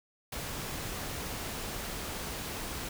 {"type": "noise", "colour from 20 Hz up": "pink", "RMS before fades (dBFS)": -38, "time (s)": [0.32, 2.89], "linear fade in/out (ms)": 5, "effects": []}